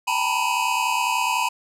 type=tone cluster; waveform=square; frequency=786 / 882 / 916 / 986 / 2535 Hz; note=G5 / A5 / A#5 / B5 / D#7; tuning=+4 / +4 / -31 / -3 / +32 cents; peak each=-33 / -31 / -27 / -24 / -28 dBFS; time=0.07-1.49 s; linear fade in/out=10 ms; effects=low-pass 12000 Hz 12 dB/octave